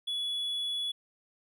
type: tone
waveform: triangle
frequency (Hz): 3400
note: G#7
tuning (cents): +40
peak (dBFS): -29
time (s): 0.07-0.92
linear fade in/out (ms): 10
effects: none